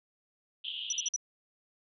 white band-pass noise, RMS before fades -39 dBFS, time 0.64-1.09 s, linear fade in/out 5 ms, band 2900 to 3400 Hz, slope 96 dB/octave
sine tone bursts, 5900 Hz, F#8, 6 cents flat, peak -28 dBFS, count 4, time 0.9-1.162 s, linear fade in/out 2 ms, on 25 ms, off 54 ms
effects none

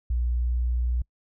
sine tone with pitch glide, 60.1 to 60.59 Hz, B1 to B1, -46 to -32 cents, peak -22 dBFS, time 0.1-1.02 s, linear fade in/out 5 ms, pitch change +14 cents, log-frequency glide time 0.32-0.52 s, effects noise-tail reverb RT60 0.1 s tail -26 dB re dry

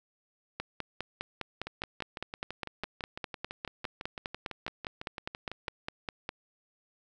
two click trains, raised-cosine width 0.3 ms, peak -22 / -18 dBFS, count 25 / 29, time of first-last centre 1.67-5.683 / 0.6-6.291 s, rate 5.98 / 4.92 Hz, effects none

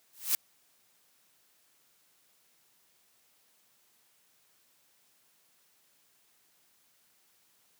blue noise with exponential growth, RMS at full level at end -23 dBFS, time 0.13-0.35 s, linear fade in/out 1 ms, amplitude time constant 47 ms, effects white hiss -68 dBFS RMS until 7.79 s + high-pass 100 Hz 12 dB/octave

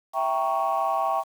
sine chord, E diminished seventh, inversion none, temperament equal, 659.3 / 784 / 932.3 / 1108.7 Hz, E5 / G5 / Bb5 / Db6, 0 / 0 / 0 / 0 cents, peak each -27 / -25 / -30 / -26 dBFS, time 0.13-1.24 s, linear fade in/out 50 ms, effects tanh soft clip ceiling -15 dBFS + 8-bit

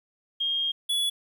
sine / square tone pair in turn, 3231 / 3404 Hz, G#7 / G#7, -48 / +42 cents, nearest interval minor second, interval 90 cents, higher second, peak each -24 dBFS, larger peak neither, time 0.4-0.72 / 0.89-1.1 s, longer first, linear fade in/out 10 ms, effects 10-bit

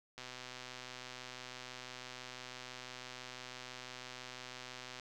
click train, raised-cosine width 0.2 ms, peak -29 dBFS, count 608, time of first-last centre 0.18-4.997 s, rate 126 Hz, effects none

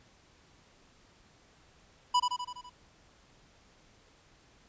square tone with echo, 987.8 Hz, B5, in tune, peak -23 dBFS, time 2.14-2.2 s, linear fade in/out 10 ms, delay 83 ms, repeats 6, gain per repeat -4 dB, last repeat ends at 2.698 s, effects pink hiss -62 dBFS RMS until 4.68 s + resampled to 16000 Hz

